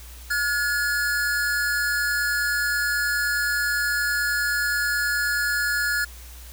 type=tone pair together; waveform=square; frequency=1429.5 / 1700 Hz; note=F6 / G#6; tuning=+40 / +40 cents; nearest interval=minor third; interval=300 cents; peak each=-25 dBFS; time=0.3-6.05 s; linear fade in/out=10 ms; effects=added 60 Hz sine -40 dBFS peak until 6.52 s + white hiss -46 dBFS RMS until 6.52 s